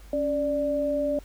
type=tone pair together; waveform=sine; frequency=277.5 / 588 Hz; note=C#4 / D5; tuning=+2 / +2 cents; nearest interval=octave + minor second; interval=1300 cents; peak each=-29 / -24 dBFS; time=0.13-1.19 s; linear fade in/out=2 ms; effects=added 50 Hz sine -44 dBFS peak until 1.24 s + pink hiss -55 dBFS RMS until 1.24 s